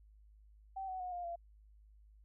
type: tone with pitch steps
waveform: sine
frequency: 771 / 748.6 / 726.9 / 705.8 / 685.3 Hz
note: G5 / F#5 / F#5 / F5 / F5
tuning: -29 / +20 / -31 / +18 / -33 cents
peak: -39 dBFS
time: 0.76-1.36 s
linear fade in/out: 10 ms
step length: 120 ms
effects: added 52 Hz sine -59 dBFS peak until 2.24 s